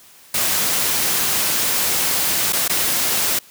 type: noise with dropouts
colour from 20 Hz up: white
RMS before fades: -19 dBFS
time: 0.34-3.39 s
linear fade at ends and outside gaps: 5 ms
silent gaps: 2.525-2.53 / 2.68-2.695 s
effects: white hiss -47 dBFS RMS until 3.5 s + high-pass 80 Hz 12 dB/octave